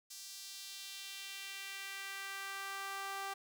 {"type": "tone with high-pass filter sweep", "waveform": "sawtooth", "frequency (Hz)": 392, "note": "G4", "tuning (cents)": 0, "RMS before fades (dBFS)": -45, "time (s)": [0.1, 3.34], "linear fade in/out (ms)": 10, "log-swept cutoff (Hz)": [5500, 880], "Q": 1.5, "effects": ["11-bit"]}